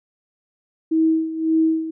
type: tone with tremolo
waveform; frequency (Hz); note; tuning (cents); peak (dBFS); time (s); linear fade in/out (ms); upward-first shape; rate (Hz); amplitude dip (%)
sine; 321; E4; -46; -13; 0.91-1.91; 10; sine; 1.8; 75
effects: none